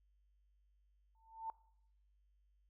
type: tone with exponential growth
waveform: sine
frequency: 895 Hz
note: A5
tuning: 29 cents sharp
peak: -37 dBFS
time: 1.15-1.5 s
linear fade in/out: 1 ms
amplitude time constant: 74 ms
effects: noise-tail reverb RT60 0.7 s tail -20 dB re dry + added 50 Hz sine -70 dBFS peak until 2.69 s